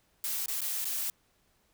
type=noise with dropouts; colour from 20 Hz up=blue; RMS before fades=-33 dBFS; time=0.24-1.1 s; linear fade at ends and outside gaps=1 ms; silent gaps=0.46-0.482 / 0.607-0.616 / 0.845-0.853 s; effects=pink hiss -70 dBFS RMS until 1.73 s